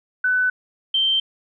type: tone pair in turn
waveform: sine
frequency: 1500 / 3130 Hz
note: F#6 / G7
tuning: +23 / -3 cents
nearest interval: octave + minor second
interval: 1274 cents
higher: second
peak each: -16 dBFS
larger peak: neither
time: 0.24-0.5 / 0.94-1.2 s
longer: neither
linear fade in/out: 5 ms
effects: none